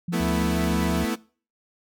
sine tone, 173.7 Hz, F3, 9 cents flat, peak -25 dBFS, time 0.08-1.03 s, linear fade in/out 5 ms
sawtooth chord, A suspended second, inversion none, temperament equal with one note detuned, 220 / 246.9 / 328.5 Hz, A3 / B3 / E4, 0 / 0 / -6 cents, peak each -23 / -24 / -25 dBFS, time 0.12-1.16 s, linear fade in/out 20 ms
harmonic tone, 74.3 Hz, D2, 21 cents sharp, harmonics 1 / 3 / 4, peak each -28 / -40 / -41 dBFS, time 0.2-1.05 s, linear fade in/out 5 ms
effects noise-tail reverb RT60 0.4 s tail -22 dB re dry + MP3 96 kbps

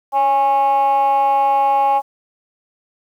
sine tone with frequency modulation, 824 Hz, G#5, 14 cents flat, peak -10 dBFS, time 0.12-2.02 s, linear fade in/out 50 ms, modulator 268 Hz, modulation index 0.51, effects tanh soft clip ceiling -10 dBFS + 8-bit

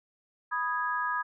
sine chord, G# minor, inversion first, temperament equal with one note detuned, 987.8 / 1244.5 / 1653.6 Hz, B5 / D#6 / G#6, 0 / 0 / -8 cents, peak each -32 dBFS, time 0.51-1.23 s, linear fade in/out 20 ms, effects none

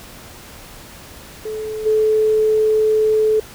sine tone with level steps, 433.2 Hz, A4, 27 cents flat, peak -23 / -12 dBFS, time 1.45-3.4 s, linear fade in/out 5 ms, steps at 1.85 s, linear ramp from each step 20 ms, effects pink hiss -39 dBFS RMS until 3.54 s

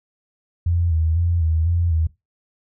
sine tone with vibrato, 83 Hz, E2, 12 cents sharp, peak -16 dBFS, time 0.66-2.07 s, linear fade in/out 5 ms, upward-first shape square, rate 2 Hz, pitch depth 57 cents each way, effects noise-tail reverb RT60 0.2 s tail -19 dB re dry

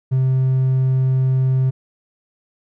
triangle tone, 130.81 Hz, C3, in tune, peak -11 dBFS, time 0.11-1.71 s, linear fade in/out 20 ms, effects tanh soft clip ceiling -7 dBFS

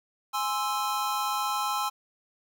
square chord, Ab augmented, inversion none, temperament equal, 830.6 / 1046.5 / 1318.5 Hz, Ab5 / C6 / E6, 0 / 0 / 0 cents, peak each -32 dBFS, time 0.33-1.9 s, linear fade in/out 20 ms, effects none

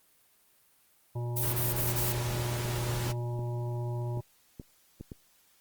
harmonic tone, 120.2 Hz, B2, 46 cents flat, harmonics 1 / 3 / 5 / 7 / 8, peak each -31 / -41 / -45 / -48 / -49 dBFS, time 1.15-4.21 s, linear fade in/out 10 ms
violet noise bursts, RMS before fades -31 dBFS, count 4, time 1.36-2.127 s, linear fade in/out 10 ms, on 170 ms, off 29 ms
pink noise, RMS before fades -37 dBFS, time 1.42-3.13 s, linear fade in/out 20 ms
clicks, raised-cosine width 3 ms, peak -28 dBFS, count 7, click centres 2.655 / 3.067 / 3.392 / 4.173 / 4.598 / 5.01 / 5.118 s
effects white hiss -65 dBFS RMS until 5.6 s + Opus 32 kbps

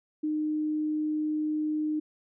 sine tone, 306 Hz, D#4, 29 cents flat, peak -26 dBFS, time 0.23-2 s, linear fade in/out 10 ms, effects none

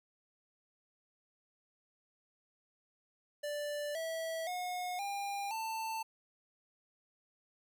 square tone with pitch steps, 587.3 / 651.7 / 723.1 / 802.3 / 890.2 Hz, D5 / E5 / F#5 / G5 / A5, 0 / -20 / -40 / +40 / +20 cents, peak -37 dBFS, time 3.43-6.03 s, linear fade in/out 10 ms, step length 520 ms, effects none

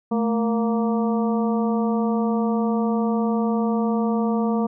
harmonic tone with a mistuned harmonic, 233.1 Hz, A#3, in tune, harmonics 1 / 2 / 3 / 4 / 5, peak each -20 / -26 / -30 / -32 / -34 dBFS, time 0.11-4.67 s, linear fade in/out 10 ms, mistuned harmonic 1, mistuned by -97 cents, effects none

